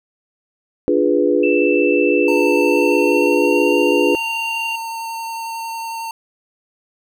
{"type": "chord", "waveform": "sine", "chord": "D diminished seventh", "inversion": "none", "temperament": "equal", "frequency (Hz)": [293.7, 349.2, 415.3, 493.9], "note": ["D4", "F4", "Ab4", "Cb5"], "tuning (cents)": [0, 0, 0, 0], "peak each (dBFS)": -18, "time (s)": [0.88, 4.15], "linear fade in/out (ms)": 0}
{"type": "tone with pitch glide", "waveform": "sine", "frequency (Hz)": [2653, 2775], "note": ["E7", "F7"], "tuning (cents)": [10, -12], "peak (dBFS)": -21, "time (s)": [1.43, 4.76], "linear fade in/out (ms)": 5, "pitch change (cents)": 78, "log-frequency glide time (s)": [2.6, 3.77]}
{"type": "tone with vibrato", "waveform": "square", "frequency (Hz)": 910, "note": "A#5", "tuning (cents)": -42, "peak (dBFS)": -25, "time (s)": [2.28, 6.11], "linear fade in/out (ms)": 2, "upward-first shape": "triangle", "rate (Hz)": 11, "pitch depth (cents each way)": 12}
{"effects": []}